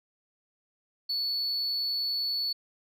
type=tone; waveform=sine; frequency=4435 Hz; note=C#8; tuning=in tune; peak=-25 dBFS; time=1.09-2.53 s; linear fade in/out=10 ms; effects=tanh soft clip ceiling -26 dBFS